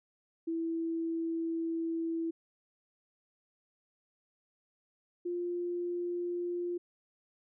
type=tone pair in turn; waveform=sine; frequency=329.6 / 350.4 Hz; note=E4 / F4; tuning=0 / +6 cents; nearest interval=minor second; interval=106 cents; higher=second; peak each=-31 / -32 dBFS; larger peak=first; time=0.47-2.31 / 5.25-6.78 s; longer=first; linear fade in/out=10 ms; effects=none